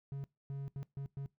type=tone bursts at uneven times; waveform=triangle; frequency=138.5 Hz; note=C#3; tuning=1 cent flat; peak=-36 dBFS; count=5; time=0.12-0.24 / 0.5-0.68 / 0.76-0.83 / 0.97-1.06 / 1.17-1.26 s; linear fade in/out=0 ms; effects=noise-tail reverb RT60 0.2 s tail -22 dB re dry